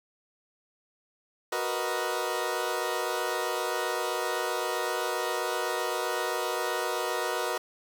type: chord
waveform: 20% pulse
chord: B major seventh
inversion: second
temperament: equal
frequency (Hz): 370 / 466.2 / 493.9 / 622.3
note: F#4 / A#4 / B4 / D#5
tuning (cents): 0 / 0 / 0 / 0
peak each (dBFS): -29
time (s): 1.52-7.58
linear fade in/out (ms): 5
effects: 9-bit